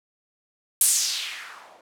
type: noise with low-pass filter sweep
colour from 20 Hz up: violet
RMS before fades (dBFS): -26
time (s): 0.81-1.81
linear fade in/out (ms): 2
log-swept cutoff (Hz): 11000 to 550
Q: 2.3
effects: none